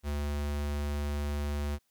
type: tone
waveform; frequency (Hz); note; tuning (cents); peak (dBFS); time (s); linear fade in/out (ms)
square; 72.8; D2; -15; -31; 0.03-1.79; 50
effects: white hiss -75 dBFS RMS until 1.9 s